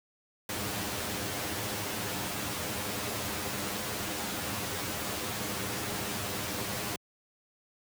pink noise with comb filter, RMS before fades -34 dBFS, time 0.49-6.96 s, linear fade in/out 2 ms, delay 9.8 ms, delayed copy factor +0.65, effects high-pass 100 Hz 12 dB/octave

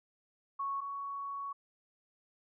sine tone pair in turn, 1107 / 1116.6 Hz, C#6 / C#6, -3 / +12 cents, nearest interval unison, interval 15 cents, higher second, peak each -33 / -37 dBFS, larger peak first, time 0.59-0.81 / 0.81-1.53 s, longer second, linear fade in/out 10 ms, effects none

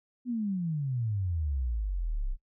sine exponential sweep, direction down, 253.8 to 30.03 Hz, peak -28 dBFS, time 0.25-2.37 s, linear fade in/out 50 ms, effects noise-tail reverb RT60 0.1 s tail -18 dB re dry

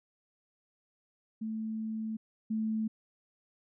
sine tone pair in turn, 220 / 219.2 Hz, A3 / A3, 0 / -6 cents, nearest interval unison, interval 6 cents, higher first, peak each -33 / -29 dBFS, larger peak second, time 1.41-2.17 / 2.5-2.88 s, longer first, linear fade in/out 10 ms, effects none

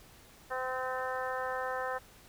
harmonic tone, 257.4 Hz, C4, 28 cents flat, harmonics 2 / 3 / 4 / 5 / 6 / 7, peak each -37 / -39 / -40 / -41 / -42 / -42 dBFS, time 0.5-1.99 s, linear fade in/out 20 ms, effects pink hiss -57 dBFS RMS until 2.28 s

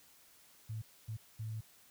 sine tone bursts at uneven times, 110 Hz, A2, in tune, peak -38 dBFS, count 3, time 0.69-0.82 / 1.08-1.17 / 1.39-1.61 s, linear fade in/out 10 ms, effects white hiss -63 dBFS RMS until 1.9 s

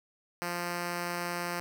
5% pulse tone, 174.5 Hz, F3, 1 cent flat, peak -21 dBFS, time 0.42-1.6 s, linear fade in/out 0 ms, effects none

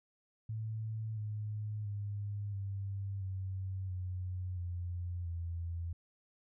sine tone with pitch steps, 110 / 106.01 / 102.16 / 98.45 / 94.88 / 91.44 / 88.12 / 84.92 Hz, A2 / G#2 / G#2 / G2 / F#2 / F#2 / F2 / F2, 0 / +36 / -28 / +8 / +44 / -20 / +16 / -48 cents, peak -36 dBFS, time 0.49-5.93 s, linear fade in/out 5 ms, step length 680 ms, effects none

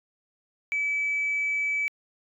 sine tone, 2298 Hz, D7, 38 cents flat, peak -23 dBFS, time 0.72-1.88 s, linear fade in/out 0 ms, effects tanh soft clip ceiling -20 dBFS

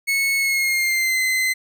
40% pulse tone with pitch glide, 2199 to 2052 Hz, C#7 to C7, -14 to -34 cents, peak -17 dBFS, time 0.07-1.54 s, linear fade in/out 20 ms, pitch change -120 cents, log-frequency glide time 0.37-1.21 s, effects none

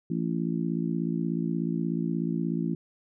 harmonic tone, 56.6 Hz, A1, 50 cents sharp, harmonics 3 / 4 / 5 / 6, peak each -29 / -31 / -33 / -35 dBFS, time 0.1-2.75 s, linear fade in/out 5 ms, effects none

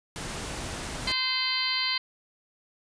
pink noise, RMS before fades -35 dBFS, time 0.16-1.12 s, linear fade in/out 0 ms
harmonic tone, 517 Hz, C5, 21 cents flat, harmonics 2 / 3 / 4 / 5 / 6 / 7 / 8 / 9, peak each -36 / -40 / -31 / -39 / -32 / -41 / -30 / -32 dBFS, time 1.07-1.98 s, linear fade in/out 5 ms
effects resampled to 22050 Hz

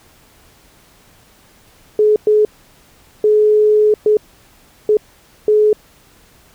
sine tone bursts at uneven times, 424.9 Hz, G#4, 40 cents sharp, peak -8 dBFS, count 6, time 1.99-2.16 / 2.27-2.45 / 3.24-3.94 / 4.06-4.17 / 4.89-4.97 / 5.48-5.73 s, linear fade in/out 2 ms, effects pink hiss -49 dBFS RMS until 6.54 s

